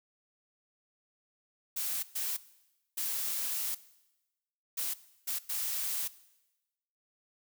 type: noise bursts at uneven times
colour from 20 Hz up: blue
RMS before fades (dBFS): -34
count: 6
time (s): 1.76-2.03 / 2.15-2.37 / 2.97-3.75 / 4.77-4.94 / 5.27-5.39 / 5.49-6.08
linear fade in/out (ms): 10
effects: noise-tail reverb RT60 1.0 s tail -18 dB re dry